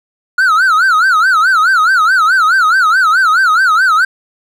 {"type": "tone with vibrato", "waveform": "triangle", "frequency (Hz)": 1396.9, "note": "F6", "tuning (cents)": 0, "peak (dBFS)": -5, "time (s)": [0.38, 4.05], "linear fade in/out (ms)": 5, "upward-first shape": "sine", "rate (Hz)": 4.7, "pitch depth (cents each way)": 200, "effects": []}